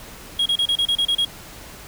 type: tone bursts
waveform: triangle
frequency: 3288 Hz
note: G#7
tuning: 18 cents flat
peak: -15 dBFS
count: 9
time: 0.39-1.25 s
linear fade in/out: 5 ms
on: 68 ms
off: 31 ms
effects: pink hiss -40 dBFS RMS until 1.87 s